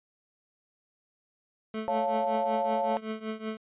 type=tone with tremolo; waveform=25% pulse; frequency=218.8 Hz; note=A3; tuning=9 cents flat; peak=-26 dBFS; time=1.74-3.57 s; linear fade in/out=2 ms; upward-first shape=triangle; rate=5.3 Hz; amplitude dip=90%
type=chord; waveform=sine; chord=Db augmented; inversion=none; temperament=equal; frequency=554.4 / 698.5 / 880 Hz; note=Db5 / F5 / A5; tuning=0 / 0 / 0 cents; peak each=-30 dBFS; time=1.88-2.97 s; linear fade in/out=0 ms
effects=resampled to 8000 Hz